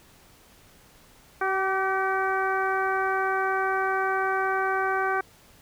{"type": "harmonic tone with a mistuned harmonic", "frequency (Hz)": 382.1, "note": "G4", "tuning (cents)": -44, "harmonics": [1, 2, 3, 4, 5, 6], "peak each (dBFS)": [-29, -28, -29, -28, -38, -40], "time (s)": [1.41, 5.21], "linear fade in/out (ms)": 5, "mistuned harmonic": 3, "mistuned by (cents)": 22, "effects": ["pink hiss -55 dBFS RMS until 5.61 s"]}